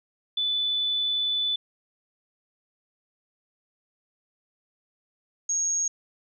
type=tone pair in turn; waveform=sine; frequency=3489 / 6568 Hz; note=A7 / G#8; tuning=-15 / -20 cents; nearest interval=major seventh; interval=1095 cents; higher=second; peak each=-23 dBFS; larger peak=neither; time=0.37-1.56 / 5.49-5.88 s; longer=first; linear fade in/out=5 ms; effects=none